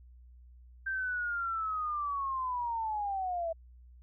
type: linear sweep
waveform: sine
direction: down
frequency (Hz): 1575 to 648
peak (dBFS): -31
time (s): 0.86-3.53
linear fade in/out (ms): 10
effects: added 61 Hz sine -52 dBFS peak until 4.02 s